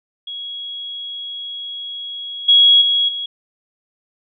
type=tone with level steps; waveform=sine; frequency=3322 Hz; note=G#7; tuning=in tune; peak=-26 / -7 / -13 / -22 dBFS; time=0.27-3.26 s; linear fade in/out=5 ms; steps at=2.48 / 2.81 / 3.08 s; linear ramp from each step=10 ms; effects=none